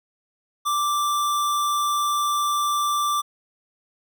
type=tone; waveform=square; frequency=1174.7 Hz; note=D6; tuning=in tune; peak=-21 dBFS; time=0.65-3.22 s; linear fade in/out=20 ms; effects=none